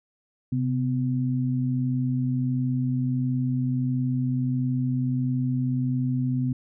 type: tone pair together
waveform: sine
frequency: 130.81 / 252.3 Hz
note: C3 / B3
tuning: 0 / +37 cents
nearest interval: major seventh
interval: 1137 cents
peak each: -24 / -26 dBFS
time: 0.52-6.53 s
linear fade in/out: 5 ms
effects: none